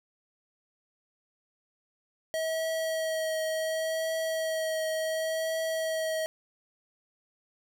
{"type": "tone with vibrato", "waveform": "square", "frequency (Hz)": 640, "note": "D#5", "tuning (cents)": 49, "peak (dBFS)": -29, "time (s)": [2.34, 6.26], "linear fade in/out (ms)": 0, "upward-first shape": "triangle", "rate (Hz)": 0.69, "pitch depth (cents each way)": 17, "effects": []}